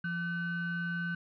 triangle ring-modulated tone, 674 Hz, E5, 38 cents sharp, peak -27 dBFS, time 0.04-1.15 s, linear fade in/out 5 ms, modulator 846 Hz, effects resampled to 11025 Hz

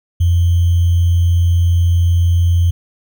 sine tone with sample-and-hold, 86.4 Hz, F2, 18 cents flat, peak -9 dBFS, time 0.2-2.71 s, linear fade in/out 10 ms, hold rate 3150 Hz, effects none

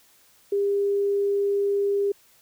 sine tone, 401.6 Hz, G4, 42 cents sharp, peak -20 dBFS, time 0.52-2.12 s, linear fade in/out 5 ms, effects white hiss -58 dBFS RMS until 2.41 s

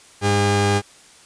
sawtooth tone pair together, 101.3 / 405.2 Hz, G#2 / G#4, -43 / -43 cents, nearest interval 2 octaves, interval 2400 cents, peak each -14 dBFS, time 0.21-0.82 s, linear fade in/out 50 ms, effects white hiss -48 dBFS RMS until 1.25 s + resampled to 22050 Hz

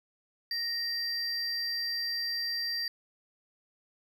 triangle tone pair together, 1864.7 / 4710 Hz, A#6 / D8, 0 / +4 cents, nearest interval octave + major third, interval 1604 cents, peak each -36 / -30 dBFS, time 0.51-2.88 s, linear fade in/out 2 ms, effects none

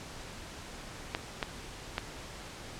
clicks, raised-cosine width 0.3 ms, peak -14 dBFS, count 3, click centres 1.149 / 1.428 / 1.981 s, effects pink hiss -45 dBFS RMS until 2.79 s + low-pass 8000 Hz 12 dB/octave

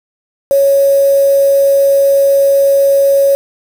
sine tone with quantisation, 554 Hz, C#5, 1 cent flat, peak -6 dBFS, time 0.51-3.35 s, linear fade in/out 0 ms, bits 4, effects none

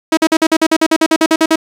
sawtooth tone bursts, 320.6 Hz, E4, 48 cents flat, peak -4 dBFS, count 15, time 0.12-1.558 s, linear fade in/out 5 ms, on 52 ms, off 47 ms, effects low-pass 10000 Hz 12 dB/octave + 7-bit

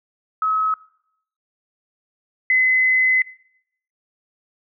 sine tone pair in turn, 1283 / 2033 Hz, E6 / B6, -47 / +50 cents, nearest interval minor sixth, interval 797 cents, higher second, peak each -17 / -13 dBFS, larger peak second, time 0.42-0.74 / 2.5-3.22 s, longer second, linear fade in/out 2 ms, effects noise-tail reverb RT60 0.7 s tail -20 dB re dry

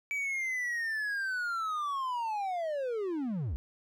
triangle linear sweep, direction down, 2307 to 54.3 Hz, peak -29 dBFS, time 0.11-3.56 s, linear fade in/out 0 ms, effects none

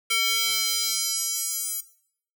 square tone with high-pass filter sweep, 450.1 Hz, A4, 39 cents sharp, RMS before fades -26 dBFS, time 0.1-1.81 s, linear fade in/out 10 ms, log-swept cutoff 2400 to 9800 Hz, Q 1.4, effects noise-tail reverb RT60 0.6 s tail -17 dB re dry

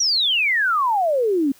sine exponential sweep, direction down, 5920 to 261.6 Hz, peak -16 dBFS, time 0-1.52 s, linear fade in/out 5 ms, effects white hiss -52 dBFS RMS until 1.59 s

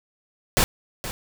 pink noise with echo, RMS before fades -18 dBFS, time 0.57-0.64 s, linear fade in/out 0 ms, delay 470 ms, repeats 1, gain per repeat -13 dB, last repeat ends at 1.11 s, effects none

